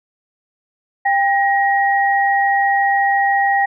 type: tone pair together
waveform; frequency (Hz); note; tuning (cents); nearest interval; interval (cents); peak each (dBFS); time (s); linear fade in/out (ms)
sine; 795 / 1890.8; G5 / A#6; +24 / +24; octave + minor third; 1500; -14 / -17; 1.05-3.66; 10
effects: none